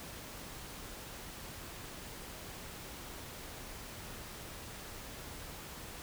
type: silence
effects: pink hiss -47 dBFS RMS until 6.02 s